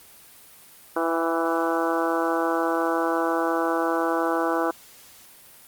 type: harmonic tone with a mistuned harmonic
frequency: 165.7 Hz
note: E3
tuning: 9 cents sharp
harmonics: 2 / 3 / 4 / 5 / 6 / 7 / 8 / 9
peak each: -26 / -28 / -29 / -30 / -31 / -31 / -32 / -33 dBFS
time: 0.96-4.71 s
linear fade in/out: 5 ms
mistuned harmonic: 5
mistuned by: -20 cents
effects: white hiss -49 dBFS RMS until 5.67 s + Opus 32 kbps